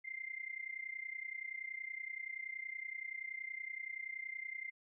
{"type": "tone with amplitude modulation", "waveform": "sine", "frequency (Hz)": 2093, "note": "C7", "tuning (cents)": 0, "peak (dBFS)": -38, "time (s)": [0.04, 4.71], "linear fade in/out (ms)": 20, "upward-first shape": "sine", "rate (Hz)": 30.6, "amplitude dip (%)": 85, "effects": []}